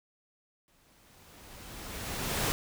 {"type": "noise with exponential growth", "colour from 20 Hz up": "pink", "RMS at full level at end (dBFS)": -28, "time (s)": [0.68, 2.52], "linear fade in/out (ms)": 0, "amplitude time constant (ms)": 400, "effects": []}